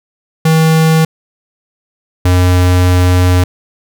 square tone pair in turn, 160 / 90.26 Hz, D#3 / F#2, +49 / -42 cents, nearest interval minor seventh, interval 991 cents, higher first, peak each -7 dBFS, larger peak neither, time 0.45-1.05 / 2.25-3.44 s, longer second, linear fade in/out 5 ms, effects none

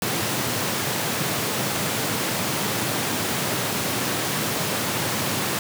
pink high-pass noise, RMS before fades -25 dBFS, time 0.02-5.59 s, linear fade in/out 2 ms, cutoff 100 Hz, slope 48 dB/octave, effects none

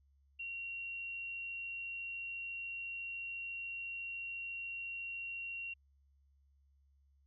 sine tone, 2747 Hz, F7, 29 cents flat, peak -40 dBFS, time 0.39-5.74 s, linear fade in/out 10 ms, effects added 69 Hz sine -67 dBFS peak until 7.26 s

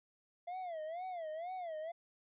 triangle tone with vibrato, 680 Hz, F5, 46 cents flat, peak -38 dBFS, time 0.47-1.92 s, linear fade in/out 10 ms, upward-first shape sine, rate 2.1 Hz, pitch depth 170 cents each way, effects resampled to 8000 Hz

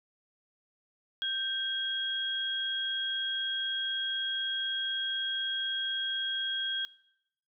sine tone pair together, 1568 / 3284 Hz, G6 / G#7, 0 / -20 cents, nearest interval octave + minor second, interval 1280 cents, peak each -36 / -30 dBFS, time 1.22-6.85 s, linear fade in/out 0 ms, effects noise-tail reverb RT60 0.8 s tail -22 dB re dry

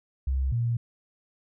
sine tone pair in turn, 66.2 / 117.95 Hz, C2 / A#2, +21 / +21 cents, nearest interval minor seventh, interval 1000 cents, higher second, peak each -23 dBFS, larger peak neither, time 0.27-0.52 / 0.52-0.77 s, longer neither, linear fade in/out 5 ms, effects none

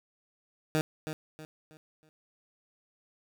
15% pulse tone with echo, 155.56 Hz, D#3, in tune, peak -19 dBFS, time 0.75-0.81 s, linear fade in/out 0 ms, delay 320 ms, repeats 4, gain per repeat -9 dB, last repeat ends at 2.09 s, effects none

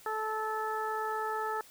harmonic tone, 435.4 Hz, A4, 18 cents flat, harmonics 1 / 2 / 3 / 4, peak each -37 / -35 / -36 / -41 dBFS, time 0.06-1.61 s, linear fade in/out 2 ms, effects white hiss -56 dBFS RMS until 1.7 s

